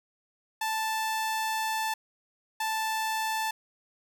sawtooth tone pair in turn, 880 / 880 Hz, A5 / A5, 0 / 0 cents, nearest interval unison, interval 0 cents, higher neither, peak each -24 dBFS, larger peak neither, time 0.61-1.94 / 2.6-3.51 s, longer first, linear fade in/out 5 ms, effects none

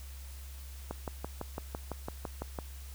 click train, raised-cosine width 1 ms, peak -22 dBFS, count 11, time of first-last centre 0.91-2.588 s, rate 5.96 Hz, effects added 67 Hz sine -43 dBFS peak until 2.94 s + white hiss -54 dBFS RMS until 2.94 s

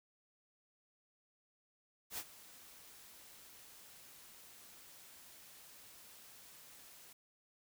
white noise with ADSR envelope, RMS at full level -41 dBFS, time 2.1-7.13 s, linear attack 78 ms, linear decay 56 ms, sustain -17 dB, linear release 4 ms, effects none

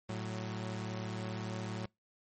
sawtooth tone pair together, 110.32 / 185 Hz, A2 / F#3, +5 / 0 cents, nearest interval major sixth, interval 895 cents, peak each -35 / -37 dBFS, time 0.09-1.86 s, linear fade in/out 5 ms, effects noise-tail reverb RT60 0.2 s tail -26 dB re dry + MP3 32 kbps

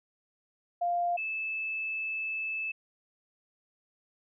sine tone pair in turn, 698.5 / 2620 Hz, F5 / E7, 0 / -11 cents, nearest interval octave + major seventh, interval 2289 cents, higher second, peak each -26 / -31 dBFS, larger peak first, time 0.81-1.17 / 1.17-2.72 s, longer second, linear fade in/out 10 ms, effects none

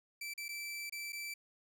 sawtooth tone with dropouts, 2328 Hz, D7, 16 cents flat, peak -37 dBFS, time 0.21-1.34 s, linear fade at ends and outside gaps 5 ms, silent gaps 0.338-0.377 / 0.483-0.489 / 0.897-0.923 / 1.123-1.129 s, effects none

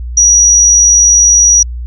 sine tone, 5800 Hz, F#8, 35 cents flat, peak -3 dBFS, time 0.17-1.63 s, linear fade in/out 5 ms, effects added 60 Hz sine -18 dBFS peak until 1.86 s

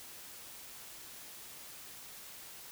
silence, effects white hiss -50 dBFS RMS until 2.71 s

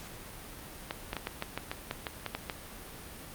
clicks, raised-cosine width 0.3 ms, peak -17 dBFS, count 12, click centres 0.909 / 1.131 / 1.167 / 1.271 / 1.424 / 1.576 / 1.715 / 1.911 / 2.068 / 2.263 / 2.35 / 2.498 s, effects pink hiss -46 dBFS RMS until 3.34 s + Opus 48 kbps

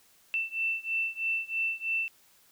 sine beating tone pair, 2671 / 2674.1 Hz, E7 / E7, +22 / +24 cents, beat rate 3.1 Hz, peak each -31 / -32 dBFS, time 0.34-2.08 s, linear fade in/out 0 ms, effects white hiss -62 dBFS RMS until 2.51 s

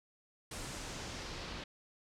pink noise with low-pass filter sweep, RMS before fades -44 dBFS, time 0.51-1.64 s, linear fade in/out 5 ms, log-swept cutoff 9400 to 4000 Hz, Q 1.4, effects none

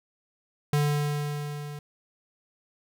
square tone with level ramp, 146.83 Hz, D3, in tune, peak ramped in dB -21 to -37 dBFS, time 0.73-1.79 s, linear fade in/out 2 ms, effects none

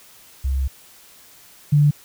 sine tone pair in turn, 66.9 / 146.67 Hz, C2 / D3, +39 / -2 cents, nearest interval octave + major second, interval 1359 cents, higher second, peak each -18 / -11 dBFS, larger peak second, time 0.44-0.68 / 1.72-1.91 s, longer first, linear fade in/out 10 ms, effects white hiss -48 dBFS RMS until 2.04 s

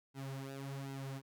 sawtooth tone with flanger, 136.4 Hz, C#3, 28 cents flat, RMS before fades -44 dBFS, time 0.14-1.22 s, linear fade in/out 50 ms, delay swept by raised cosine 1.7 to 6.4 ms, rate 1.3 Hz, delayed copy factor -0.8, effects none

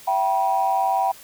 sine tone cluster, 673 / 772 / 967 Hz, E5 / G5 / B5, +36 / -27 / -37 cents, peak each -26 / -19 / -23 dBFS, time 0.07-1.12 s, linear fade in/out 10 ms, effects tanh soft clip ceiling -10 dBFS + white hiss -45 dBFS RMS until 1.23 s

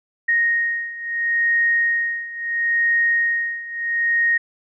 sine beating tone pair, 1864.7 / 1865.44 Hz, A#6 / A#6, 0 / +1 cents, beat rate 0.74 Hz, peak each -22 / -19 dBFS, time 0.28-4.38 s, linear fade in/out 10 ms, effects none

